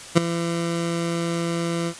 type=tone with ADSR envelope; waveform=20% pulse; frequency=169 Hz; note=E3; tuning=43 cents sharp; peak=-4 dBFS; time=0.15-1.94 s; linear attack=25 ms; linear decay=9 ms; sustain=-14 dB; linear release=64 ms; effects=white hiss -39 dBFS RMS until 1.99 s + resampled to 22050 Hz